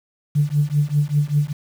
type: tone with tremolo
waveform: sine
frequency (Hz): 146.83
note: D3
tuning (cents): 0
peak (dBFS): -11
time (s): 0.35-1.53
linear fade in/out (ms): 10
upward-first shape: triangle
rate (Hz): 5.1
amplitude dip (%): 100
effects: tanh soft clip ceiling -7 dBFS + 7-bit